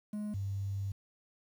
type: tone pair in turn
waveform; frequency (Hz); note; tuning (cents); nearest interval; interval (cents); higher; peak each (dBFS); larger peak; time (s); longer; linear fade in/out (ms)
triangle / sine; 209.6 / 98.6; G#3 / G2; +16 / +11; octave + minor second; 1305; first; -33 / -33; neither; 0.13-0.34 / 0.34-0.92; second; 5
effects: 10-bit